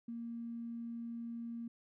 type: tone with tanh clipping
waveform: triangle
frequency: 233.1 Hz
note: A#3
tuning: in tune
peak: -40 dBFS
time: 0.08-1.68 s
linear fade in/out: 5 ms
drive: 3 dB
effects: none